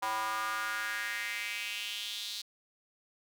square tone with high-pass filter sweep, 109.7 Hz, A2, 5 cents flat, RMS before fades -36 dBFS, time 0.02-2.42 s, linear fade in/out 10 ms, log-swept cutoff 920 to 4100 Hz, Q 3.9, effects none

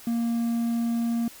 triangle tone, 233.1 Hz, A#3, in tune, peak -21 dBFS, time 0.07-1.28 s, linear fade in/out 2 ms, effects white hiss -47 dBFS RMS until 1.4 s

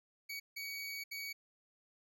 25% pulse tone bursts at uneven times, 2256 Hz, C#7, 30 cents sharp, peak -37 dBFS, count 3, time 0.29-0.4 / 0.56-1.04 / 1.11-1.33 s, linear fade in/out 10 ms, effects none

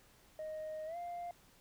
sine tone with pitch glide, 622.3 to 698.5 Hz, D#5 to F5, 0 to 0 cents, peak -38 dBFS, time 0.39-1.31 s, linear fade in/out 2 ms, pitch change +200 cents, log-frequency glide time 0.86-0.97 s, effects tanh soft clip ceiling -39 dBFS + pink hiss -65 dBFS RMS until 1.6 s

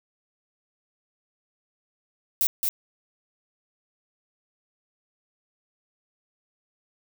violet noise with echo, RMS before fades -22 dBFS, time 2.41-2.47 s, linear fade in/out 0 ms, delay 220 ms, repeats 1, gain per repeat -3 dB, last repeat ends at 2.69 s, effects none

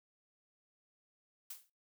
blue noise with exponential decay, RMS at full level -42 dBFS, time 1.5-1.7 s, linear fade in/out 5 ms, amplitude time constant 43 ms, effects noise-tail reverb RT60 0.3 s tail -26 dB re dry

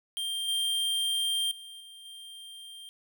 square tone with level steps, 3179 Hz, G7, 24 cents sharp, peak -31 / -27 / -44 / -47 / -44 dBFS, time 0.17-2.89 s, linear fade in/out 0 ms, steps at 0.48 / 1.51 / 1.8 / 2.05 s, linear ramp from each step 5 ms, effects none

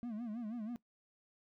triangle tone with vibrato, 226 Hz, A3, 47 cents sharp, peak -37 dBFS, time 0.03-0.76 s, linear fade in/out 0 ms, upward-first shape sine, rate 6.2 Hz, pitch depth 140 cents each way, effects noise-tail reverb RT60 0.1 s tail -19 dB re dry

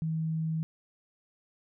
sine tone, 160.1 Hz, D#3, 50 cents sharp, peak -28 dBFS, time 0.02-0.63 s, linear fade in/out 0 ms, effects none

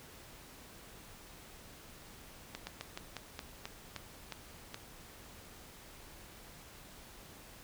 slowing click train, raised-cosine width 0.2 ms, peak -23 dBFS, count 10, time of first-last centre 2.55-4.744 s, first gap 120 ms, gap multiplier 1.17, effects pink hiss -54 dBFS RMS until 7.63 s

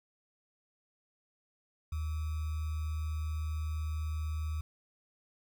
sine tone with sample-and-hold, 77.8 Hz, D#2, in tune, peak -32 dBFS, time 1.92-4.61 s, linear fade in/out 5 ms, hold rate 1225 Hz, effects none

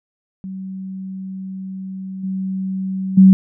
sine tone with level steps, 190 Hz, F#3, 46 cents sharp, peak -26 / -20 / -4 dBFS, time 0.44-3.33 s, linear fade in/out 0 ms, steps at 2.23 / 3.17 s, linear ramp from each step 10 ms, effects none

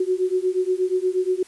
sine beating tone pair, 365.2 / 373.6 Hz, F#4 / F#4, -23 / +17 cents, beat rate 8.4 Hz, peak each -22 dBFS, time 0-1.43 s, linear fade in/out 5 ms, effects white hiss -50 dBFS RMS until 1.47 s + resampled to 24000 Hz

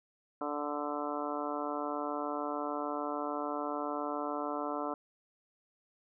harmonic tone, 146.83 Hz, D3, in tune, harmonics 2 / 3 / 4 / 5 / 6 / 7 / 8 / 9, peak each -39 / -42 / -40 / -41 / -45 / -41 / -45 / -42 dBFS, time 0.41-4.94 s, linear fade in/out 2 ms, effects none

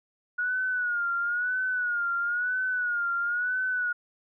sine tone with vibrato, 1450 Hz, F#6, 35 cents flat, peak -25 dBFS, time 0.38-3.93 s, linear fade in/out 10 ms, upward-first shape sine, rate 1 Hz, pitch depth 77 cents each way, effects none

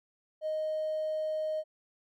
triangle tone with hard clipping, 622.3 Hz, D#5, in tune, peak -30 dBFS, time 0.41-1.64 s, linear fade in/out 50 ms, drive 3 dB, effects none

